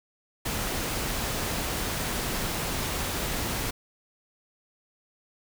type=noise; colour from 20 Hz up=pink; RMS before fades=-30 dBFS; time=0.45-3.71 s; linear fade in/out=10 ms; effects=none